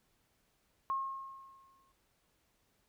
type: tone with exponential decay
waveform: sine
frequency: 1078 Hz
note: C#6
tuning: 49 cents flat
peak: -30 dBFS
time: 0.9-1.92 s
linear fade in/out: 0 ms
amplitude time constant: 220 ms
effects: pink hiss -75 dBFS RMS until 2.88 s